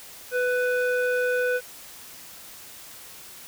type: tone with low-pass filter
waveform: square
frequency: 497 Hz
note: B4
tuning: 11 cents sharp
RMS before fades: -24 dBFS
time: 0.31-1.61 s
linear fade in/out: 50 ms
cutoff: 1800 Hz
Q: 2.5
effects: white hiss -44 dBFS RMS until 3.47 s